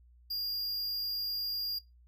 square tone, 4818 Hz, D8, 43 cents sharp, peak -33 dBFS, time 0.3-1.79 s, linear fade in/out 10 ms, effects noise-tail reverb RT60 0.2 s tail -19 dB re dry + added 60 Hz sine -57 dBFS peak until 2.07 s

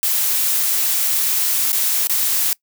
blue noise with dropouts, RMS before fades -18 dBFS, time 0.03-2.53 s, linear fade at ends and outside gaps 0 ms, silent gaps 1.719-1.729 / 2.071-2.096 s, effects noise-tail reverb RT60 0.1 s tail -23 dB re dry

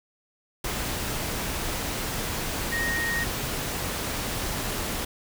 sine tone in noise, 1864.7 Hz, A#6, in tune, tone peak -26 dBFS, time 2.72-3.24 s, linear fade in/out 5 ms, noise pink, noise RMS -30 dBFS, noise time 0.64-5.05 s, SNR +1 dB, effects none

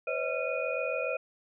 sine tone cluster, 505 / 552 / 635 / 1369 / 2471 Hz, B4 / C#5 / D#5 / F6 / D#7, +39 / -7 / +35 / -35 / -13 cents, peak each -34 / -35 / -35 / -40 / -35 dBFS, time 0.07-1.17 s, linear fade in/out 5 ms, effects none

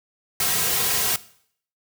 white noise with comb filter, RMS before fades -22 dBFS, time 0.4-1.16 s, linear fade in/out 2 ms, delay 3.4 ms, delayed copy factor -0.7, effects noise-tail reverb RT60 0.6 s tail -18 dB re dry

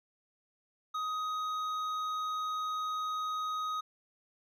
sine tone with hard clipping, 1255 Hz, D#6, 15 cents sharp, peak -34 dBFS, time 0.94-3.81 s, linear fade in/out 10 ms, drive 7 dB, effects none

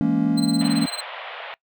triangle chord, A# half-diminished seventh, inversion second, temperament just, 167.82 / 209.8 / 233.1 / 279.7 Hz, E3 / G#3 / A#3 / C#4, +31 / +18 / 0 / +16 cents, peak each -23 / -23 / -20 / -19 dBFS, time 0.01-0.86 s, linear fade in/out 0 ms
35% pulse tone with tremolo, 4102 Hz, C8, 35 cents flat, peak -24 dBFS, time 0.37-1.01 s, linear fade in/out 10 ms, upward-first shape sine, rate 18 Hz, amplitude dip 95%
pink band-pass noise, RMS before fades -35 dBFS, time 0.61-1.54 s, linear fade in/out 0 ms, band 540 to 3500 Hz, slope 48 dB/octave
effects noise-tail reverb RT60 0.1 s tail -22 dB re dry

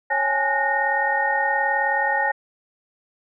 sine tone cluster, 551 / 811 / 850 / 1459 / 1846 Hz, C#5 / G#5 / G#5 / F#6 / A#6, -11 / -41 / +40 / -25 / -17 cents, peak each -28 / -27 / -23 / -31 / -22 dBFS, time 0.1-2.32 s, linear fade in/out 10 ms, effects none

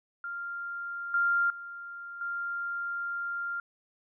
sine tone with level steps, 1394 Hz, F6, 4 cents flat, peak -34 / -23 / -39 / -31 dBFS, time 0.24-3.6 s, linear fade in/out 2 ms, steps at 1.14 / 1.5 / 2.21 s, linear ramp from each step 2 ms, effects none

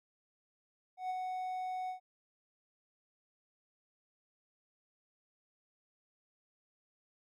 triangle tone with ADSR envelope, 741 Hz, F#5, 2 cents sharp, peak -31 dBFS, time 0.97-2 s, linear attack 130 ms, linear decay 22 ms, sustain -3 dB, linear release 110 ms, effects none

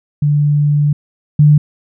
sine tone pair in turn, 146.83 / 148.79 Hz, D3 / D3, 0 / +23 cents, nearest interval unison, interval 23 cents, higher second, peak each -9 / -4 dBFS, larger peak second, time 0.22-0.93 / 1.39-1.58 s, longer first, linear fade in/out 5 ms, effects none

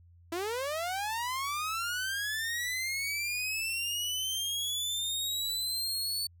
sawtooth linear sweep, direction up, 323.9 to 4487 Hz, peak -28 dBFS, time 0.32-6.27 s, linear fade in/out 5 ms, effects added 86 Hz sine -55 dBFS peak until 6.4 s

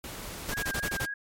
pink noise, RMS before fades -40 dBFS, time 0.04-0.5 s, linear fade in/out 0 ms
pink noise bursts, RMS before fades -32 dBFS, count 7, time 0.48-1.059 s, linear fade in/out 10 ms, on 63 ms, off 23 ms
sine tone with vibrato, 1623 Hz, G#6, 40 cents flat, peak -32 dBFS, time 0.52-1.14 s, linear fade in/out 5 ms, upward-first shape sine, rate 3.7 Hz, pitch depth 32 cents each way
effects MP3 64 kbps

